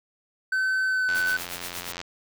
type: tone with pitch glide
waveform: triangle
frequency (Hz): 1528 to 1507.8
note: G6 to F#6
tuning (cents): -45 to +32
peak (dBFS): -20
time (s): 0.52-1.37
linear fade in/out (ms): 5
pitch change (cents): -23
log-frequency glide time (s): 0.87-1.09
type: click train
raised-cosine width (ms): 0.2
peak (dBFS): -17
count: 82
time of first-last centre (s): 1.09-2.015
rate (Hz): 87.6
type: noise with tremolo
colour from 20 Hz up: white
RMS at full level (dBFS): -34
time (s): 1.15-1.92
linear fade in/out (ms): 0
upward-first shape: triangle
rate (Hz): 8.4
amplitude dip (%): 95
effects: none